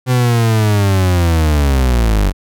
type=linear sweep; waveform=40% pulse; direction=down; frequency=128.2 to 46.25 Hz; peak=-9 dBFS; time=0.06-2.33 s; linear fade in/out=50 ms; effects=none